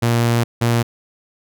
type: tone pair in turn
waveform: sawtooth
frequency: 117.7 / 117.7 Hz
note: A#2 / A#2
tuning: +17 / +17 cents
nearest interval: unison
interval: 0 cents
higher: neither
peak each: -10 / -10 dBFS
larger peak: neither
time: 0.02-0.44 / 0.61-0.83 s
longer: first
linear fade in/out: 10 ms
effects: none